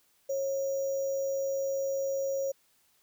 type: tone with sample-and-hold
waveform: sine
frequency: 545 Hz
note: C#5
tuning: 29 cents flat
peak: -28 dBFS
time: 0.29-2.52 s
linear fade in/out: 10 ms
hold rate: 6300 Hz
effects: white hiss -68 dBFS RMS until 3.02 s